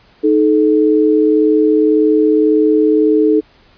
sine tone pair together, 310.9 / 432.7 Hz, D#4 / A4, -1 / -29 cents, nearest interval tritone, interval 572 cents, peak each -11 dBFS, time 0.23-3.41 s, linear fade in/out 20 ms, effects pink hiss -49 dBFS RMS until 3.77 s + resampled to 11025 Hz

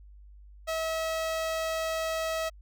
sawtooth tone with notch filter, 645 Hz, E5, 38 cents flat, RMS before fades -31 dBFS, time 0.67-2.5 s, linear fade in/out 20 ms, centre 11000 Hz, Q 1.8, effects added 50 Hz sine -48 dBFS peak until 2.61 s

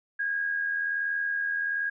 sine tone with amplitude modulation, 1636 Hz, G#6, 26 cents flat, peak -24 dBFS, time 0.19-1.9 s, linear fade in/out 10 ms, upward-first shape sine, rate 81.2 Hz, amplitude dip 45%, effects none

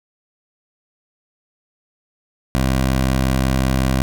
15% pulse tone, 65.41 Hz, C2, in tune, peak -9 dBFS, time 2.55-4.02 s, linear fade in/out 0 ms, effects none

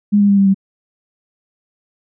sine tone with pitch steps, 205.7 / 202.6 / 199.61 / 196.64 / 193.71 Hz, G#3 / G#3 / G3 / G3 / G3, -16 / -43 / +32 / +6 / -20 cents, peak -8 dBFS, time 0.12-0.545 s, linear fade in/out 20 ms, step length 85 ms, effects none

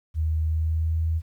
sine tone with pitch glide, 79 to 80.99 Hz, D#2 to E2, +27 to -30 cents, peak -21 dBFS, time 0.14-1.22 s, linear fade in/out 50 ms, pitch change +43 cents, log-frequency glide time 0.41-1 s, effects 10-bit

